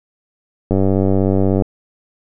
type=click train; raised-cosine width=2 ms; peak=-3 dBFS; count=89; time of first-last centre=0.71-1.622 s; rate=96.5 Hz; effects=none